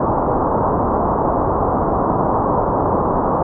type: low-pass noise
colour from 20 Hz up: white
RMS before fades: -17 dBFS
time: 0-3.43 s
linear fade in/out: 5 ms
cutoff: 1100 Hz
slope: 48 dB/octave
effects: none